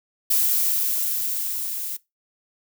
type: noise with level ramp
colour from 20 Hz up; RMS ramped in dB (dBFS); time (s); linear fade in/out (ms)
violet; -19 to -30; 0.3-1.97; 10
effects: noise-tail reverb RT60 0.2 s tail -20 dB re dry